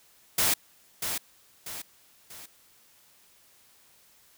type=noise with echo; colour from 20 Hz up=white; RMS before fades=-24 dBFS; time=0.38-0.54 s; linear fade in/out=5 ms; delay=640 ms; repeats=3; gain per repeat=-7 dB; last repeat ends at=2.46 s; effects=white hiss -60 dBFS RMS until 4.37 s